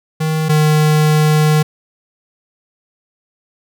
square tone pair in turn, 157 / 153.15 Hz, D#3 / D#3, +16 / -27 cents, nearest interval unison, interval 43 cents, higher first, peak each -15 / -10 dBFS, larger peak second, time 0.2-0.49 / 0.49-1.63 s, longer second, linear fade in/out 10 ms, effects none

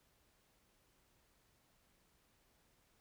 silence, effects pink hiss -74 dBFS RMS until 3 s

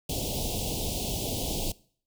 pink band-stop noise, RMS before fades -31 dBFS, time 0.09-1.72 s, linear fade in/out 5 ms, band 800 to 2800 Hz, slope 48 dB/octave, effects noise-tail reverb RT60 0.5 s tail -21 dB re dry

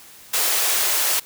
white high-pass noise, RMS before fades -20 dBFS, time 0.33-1.2 s, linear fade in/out 10 ms, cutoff 390 Hz, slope 24 dB/octave, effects white hiss -45 dBFS RMS until 1.25 s

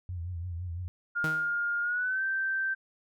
sine tone with vibrato, 87.31 Hz, F2, in tune, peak -33 dBFS, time 0.09-0.88 s, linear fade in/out 0 ms, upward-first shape triangle, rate 5.9 Hz, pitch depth 100 cents each way
sine tone with pitch glide, 1414 to 1559.9 Hz, F6 to G6, +21 to -9 cents, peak -27 dBFS, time 1.15-2.75 s, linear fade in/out 20 ms, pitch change +170 cents, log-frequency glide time 1.82-2.23 s
sawtooth tone with exponential decay, 157.4 Hz, D#3, 20 cents sharp, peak -25 dBFS, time 1.24-1.59 s, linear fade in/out 0 ms, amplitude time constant 76 ms
effects none

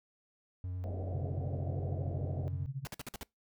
triangle tone with vibrato, 91.1 Hz, F#2, 26 cents flat, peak -34 dBFS, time 0.64-2.66 s, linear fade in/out 0 ms, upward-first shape triangle, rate 9.8 Hz, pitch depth 19 cents each way
white low-pass noise, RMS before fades -44 dBFS, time 0.84-2.48 s, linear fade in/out 0 ms, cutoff 730 Hz, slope 96 dB/octave
sine tone with tremolo, 135.2 Hz, C#3, 43 cents flat, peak -33 dBFS, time 1.14-2.85 s, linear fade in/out 5 ms, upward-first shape sine, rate 13 Hz, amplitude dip 90%
pink noise bursts, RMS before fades -42 dBFS, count 6, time 2.85-3.231 s, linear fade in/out 0 ms, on 21 ms, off 51 ms
effects noise-tail reverb RT60 0.2 s tail -25 dB re dry

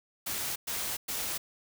white noise bursts, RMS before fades -34 dBFS, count 3, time 0.26-1.38 s, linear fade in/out 10 ms, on 300 ms, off 110 ms, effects none

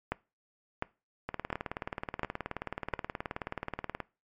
two click trains, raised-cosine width 0.5 ms, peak -15 / -19 dBFS, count 5 / 52, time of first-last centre 0.12-2.937 / 1.29-4.003 s, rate 1.42 / 18.8 Hz, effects noise-tail reverb RT60 0.3 s tail -22 dB re dry + MP3 64 kbps

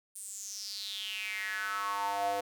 square tone with high-pass filter sweep, 100.4 Hz, G2, 42 cents sharp, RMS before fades -36 dBFS, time 0.15-2.41 s, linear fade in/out 10 ms, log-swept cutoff 9400 to 580 Hz, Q 6.5, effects none

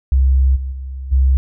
sine tone with level steps, 66.1 Hz, C2, 18 cents sharp, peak -9 / -20 / -24 / -9 dBFS, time 0.12-1.37 s, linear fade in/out 0 ms, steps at 0.55 / 0.71 / 1.11 s, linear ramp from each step 20 ms, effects none

